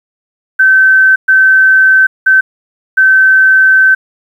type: tone bursts at uneven times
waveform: sine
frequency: 1539 Hz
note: G6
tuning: 32 cents flat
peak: -3 dBFS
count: 4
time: 0.59-1.16 / 1.28-2.07 / 2.26-2.41 / 2.97-3.95 s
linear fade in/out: 10 ms
effects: 7-bit